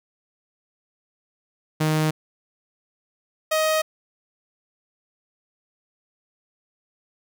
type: tone pair in turn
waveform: sawtooth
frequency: 155.56 / 627.8 Hz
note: D#3 / D#5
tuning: 0 / +15 cents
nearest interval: 2 octaves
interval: 2415 cents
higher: second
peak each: -15 dBFS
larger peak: neither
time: 1.8-2.11 / 3.51-3.82 s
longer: neither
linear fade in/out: 10 ms
effects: none